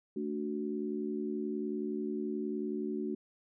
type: chord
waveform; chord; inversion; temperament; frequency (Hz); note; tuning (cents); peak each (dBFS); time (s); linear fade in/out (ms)
sine; D major; second; equal with one note detuned; 220 / 291.1 / 370; A3 / D4 / F#4; 0 / -15 / 0; -37 / -38 / -37; 0.16-3.15; 5
effects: none